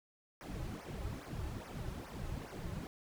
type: noise with flanger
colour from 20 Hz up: brown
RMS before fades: -43 dBFS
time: 0.41-2.87 s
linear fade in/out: 0 ms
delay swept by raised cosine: 0.25 to 4.35 ms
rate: 2.4 Hz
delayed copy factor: -0.95
effects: none